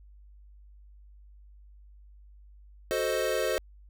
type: chord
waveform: square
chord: F# diminished seventh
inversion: none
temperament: equal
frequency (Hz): 370 / 440 / 523.3 / 622.3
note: F#4 / A4 / C5 / Eb5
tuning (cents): 0 / 0 / 0 / 0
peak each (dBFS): -35 / -33 / -31 / -33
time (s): 2.91-3.58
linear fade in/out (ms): 0
effects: added 50 Hz sine -50 dBFS peak until 3.89 s